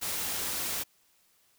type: noise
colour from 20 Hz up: white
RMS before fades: -33 dBFS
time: 0.01-0.84 s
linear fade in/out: 20 ms
effects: white hiss -67 dBFS RMS until 1.58 s